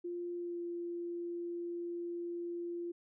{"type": "tone with pitch glide", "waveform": "sine", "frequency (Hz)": [349.2, 345.2], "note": ["F4", "F4"], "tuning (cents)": [0, -20], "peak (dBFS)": -37, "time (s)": [0.04, 2.92], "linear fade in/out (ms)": 10, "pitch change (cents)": -20, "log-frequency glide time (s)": [0.36, 0.6], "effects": []}